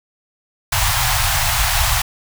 pink band-stop noise, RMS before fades -17 dBFS, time 0.72-2.02 s, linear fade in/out 5 ms, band 130 to 690 Hz, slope 48 dB/octave, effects none

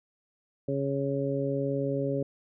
harmonic tone, 138.59 Hz, C#3, in tune, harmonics 1 / 2 / 3 / 4, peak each -32 / -32 / -32 / -32 dBFS, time 0.68-2.23 s, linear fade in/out 5 ms, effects none

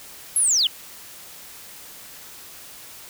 sine linear sweep, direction down, 11320 to 2835 Hz, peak -16 dBFS, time 0.36-0.67 s, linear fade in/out 2 ms, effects white hiss -42 dBFS RMS until 3.09 s

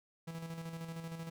45% pulse tone with tremolo, 164.81 Hz, E3, in tune, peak -40 dBFS, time 0.27-1.3 s, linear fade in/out 10 ms, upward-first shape square, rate 13 Hz, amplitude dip 45%, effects none

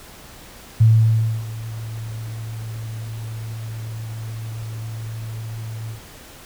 sine tone with ADSR envelope, 111.6 Hz, A2, 25 cents sharp, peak -8 dBFS, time 0.8-6.01 s, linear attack 12 ms, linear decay 620 ms, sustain -19 dB, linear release 98 ms, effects pink hiss -42 dBFS RMS until 6.45 s

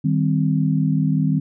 sine chord, C minor, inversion first, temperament equal, 155.56 / 196 / 261.6 Hz, Eb3 / G3 / C4, 0 / 0 / 0 cents, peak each -18 / -22 / -22 dBFS, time 0.04-1.4 s, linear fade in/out 10 ms, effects none

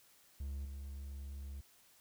triangle tone with level steps, 69.3 Hz, C#2, in tune, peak -37 / -41 dBFS, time 0.4-1.61 s, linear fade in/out 5 ms, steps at 0.65 s, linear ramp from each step 2 ms, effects white hiss -66 dBFS RMS until 2 s

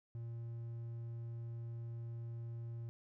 triangle tone, 116.54 Hz, A#2, in tune, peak -40 dBFS, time 0.15-2.89 s, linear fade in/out 0 ms, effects none

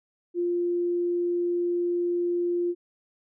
sine tone, 349.4 Hz, F4, 1 cent sharp, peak -23 dBFS, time 0.34-2.75 s, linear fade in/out 50 ms, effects none

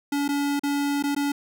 square tone with dropouts, 285 Hz, C#4, 48 cents sharp, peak -23 dBFS, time 0.12-1.32 s, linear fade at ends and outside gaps 5 ms, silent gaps 0.28-0.288 / 0.595-0.634 / 1.026-1.037 / 1.149-1.163 s, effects none

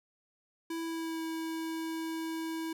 square tone with pitch glide, 329.8 to 324.5 Hz, E4 to E4, +1 to -27 cents, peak -35 dBFS, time 0.7-2.73 s, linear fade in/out 5 ms, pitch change -28 cents, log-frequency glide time 0.82-1.22 s, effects none

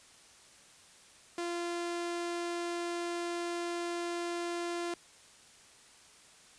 sawtooth tone, 345.1 Hz, F4, 21 cents flat, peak -30 dBFS, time 1.38-4.94 s, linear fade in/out 2 ms, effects white hiss -58 dBFS RMS until 6.58 s + resampled to 22050 Hz

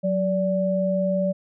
sine tone pair together, 185 / 580.6 Hz, F#3 / D5, 0 / -20 cents, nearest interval octave + minor sixth, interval 1980 cents, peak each -23 / -22 dBFS, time 0.03-1.33 s, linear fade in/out 20 ms, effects none

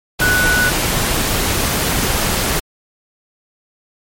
sine tone in noise, 1480 Hz, F#6, in tune, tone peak -13 dBFS, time 0.21-0.7 s, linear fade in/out 10 ms, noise pink, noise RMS -17 dBFS, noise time 0.19-2.6 s, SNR +1 dB, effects MP3 64 kbps

